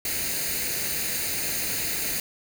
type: noise with comb filter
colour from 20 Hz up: white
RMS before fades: -28 dBFS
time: 0.05-2.2 s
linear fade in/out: 2 ms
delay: 0.45 ms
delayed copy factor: +0.65
effects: none